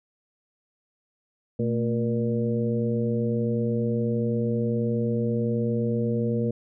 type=harmonic tone with a mistuned harmonic; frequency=118.6 Hz; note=A#2; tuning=30 cents sharp; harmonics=1 / 2 / 3 / 4 / 5; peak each=-27 / -26 / -35 / -28 / -38 dBFS; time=1.59-6.51 s; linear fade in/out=5 ms; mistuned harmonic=2; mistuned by=-79 cents; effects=none